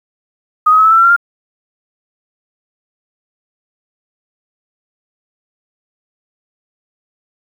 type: tone with pitch steps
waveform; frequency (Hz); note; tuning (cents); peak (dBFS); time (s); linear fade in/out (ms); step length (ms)
sine; 1244.5 / 1265.5 / 1286.9 / 1308.6 / 1330.7 / 1353.2 / 1376.1 / 1399.3; D#6 / D#6 / E6 / E6 / E6 / E6 / F6 / F6; 0 / +29 / -42 / -13 / +16 / +45 / -26 / +3; -5; 0.66-1.164; 10; 63
effects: 7-bit